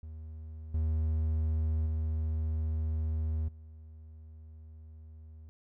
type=tone with level steps; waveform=triangle; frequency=78.7 Hz; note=D#2; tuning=20 cents sharp; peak=-39 / -25 / -27 / -45 dBFS; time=0.03-5.49 s; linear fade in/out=0 ms; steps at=0.74 / 1.86 / 3.48 s; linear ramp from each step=5 ms; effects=none